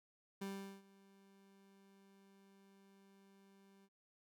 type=tone with ADSR envelope; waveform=30% pulse; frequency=196 Hz; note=G3; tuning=in tune; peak=-39 dBFS; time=0.41-3.89 s; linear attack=9 ms; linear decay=400 ms; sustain=-23 dB; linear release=51 ms; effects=none